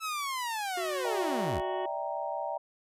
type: linear sweep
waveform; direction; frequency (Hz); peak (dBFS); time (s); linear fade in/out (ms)
sawtooth; down; 1318.5 to 40.29; -28; 0-1.62; 50
type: harmonic tone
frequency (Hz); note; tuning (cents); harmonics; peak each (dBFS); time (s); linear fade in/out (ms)
370; F#4; 0; 1 / 2 / 3 / 4 / 5 / 6 / 7 / 8 / 9; -35 / -50 / -46 / -56 / -46 / -59 / -60 / -51 / -56; 0.77-1.86; 5
type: chord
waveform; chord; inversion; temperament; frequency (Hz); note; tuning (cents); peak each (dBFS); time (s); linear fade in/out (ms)
sine; E half-diminished seventh; third; equal with one note detuned; 587.3 / 652.8 / 784 / 932.3; D5 / E5 / G5 / Bb5; 0 / -17 / 0 / 0; -37; 1.04-2.58; 10
effects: resampled to 32000 Hz